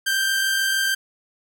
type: tone pair together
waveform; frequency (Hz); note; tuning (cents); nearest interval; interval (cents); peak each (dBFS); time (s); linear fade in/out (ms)
sawtooth; 1529.4 / 1576; G6 / G6; -43 / +9; minor second; 52; -27 / -16; 0.06-0.95; 10
effects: none